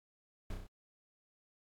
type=noise with echo; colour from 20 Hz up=brown; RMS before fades=-40 dBFS; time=0.5-0.54 s; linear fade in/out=2 ms; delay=32 ms; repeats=4; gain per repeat=-3 dB; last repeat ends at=0.668 s; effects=AAC 64 kbps